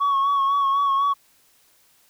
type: tone with vibrato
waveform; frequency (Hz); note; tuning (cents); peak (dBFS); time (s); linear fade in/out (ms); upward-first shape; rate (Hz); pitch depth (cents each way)
sine; 1111; C#6; +4; -15; 0-1.14; 20; sine; 4; 36
effects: tanh soft clip ceiling -16 dBFS + white hiss -59 dBFS RMS until 2.09 s